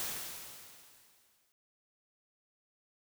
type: noise with exponential decay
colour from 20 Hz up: white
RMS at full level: -36 dBFS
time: 0-1.52 s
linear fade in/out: 0 ms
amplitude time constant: 330 ms
effects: none